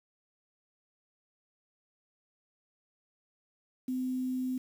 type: tone with quantisation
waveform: sine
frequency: 255.9 Hz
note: C4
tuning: 38 cents flat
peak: -30 dBFS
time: 3.88-4.58 s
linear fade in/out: 5 ms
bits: 9
effects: none